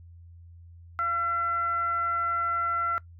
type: tone with frequency modulation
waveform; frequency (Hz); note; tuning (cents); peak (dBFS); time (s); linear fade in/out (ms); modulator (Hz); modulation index
sine; 1356; E6; +49; -24; 0.99-2.98; 0; 668; 0.32
effects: noise-tail reverb RT60 0.1 s tail -20 dB re dry + added 85 Hz sine -46 dBFS peak until 3.19 s